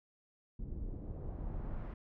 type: noise with low-pass filter sweep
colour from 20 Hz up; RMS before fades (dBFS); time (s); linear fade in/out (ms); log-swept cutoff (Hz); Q
brown; -41; 0.59-1.94; 5; 280 to 1600; 0.93
effects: none